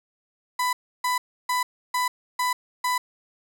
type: tone bursts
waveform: 35% pulse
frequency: 997 Hz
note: B5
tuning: 16 cents sharp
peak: -20 dBFS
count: 6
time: 0.59-2.98 s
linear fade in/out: 5 ms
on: 140 ms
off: 310 ms
effects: none